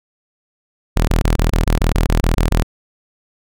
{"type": "tone bursts", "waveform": "sawtooth", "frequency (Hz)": 40.52, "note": "E1", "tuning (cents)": -29, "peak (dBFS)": -8, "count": 12, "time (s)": [0.96, 2.631], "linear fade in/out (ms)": 10, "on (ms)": 120, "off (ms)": 21, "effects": []}